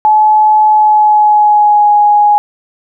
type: tone with pitch glide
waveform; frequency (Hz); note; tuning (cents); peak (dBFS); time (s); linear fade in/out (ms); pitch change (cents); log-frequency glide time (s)
sine; 856 to 831.6; A5 to G#5; -48 to +2; -4; 0.05-2.38; 0; -50; 0.67-1.91
effects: none